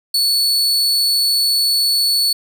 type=tone; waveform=40% pulse; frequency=4433 Hz; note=C#8; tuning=1 cent flat; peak=-12 dBFS; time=0.14-2.33 s; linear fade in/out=5 ms; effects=none